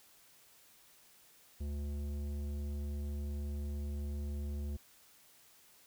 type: tone with tanh clipping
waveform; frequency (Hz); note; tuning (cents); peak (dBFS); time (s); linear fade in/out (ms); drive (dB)
sine; 72.3; D2; -27; -38; 1.6-4.77; 10; 13
effects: white hiss -63 dBFS RMS until 5.86 s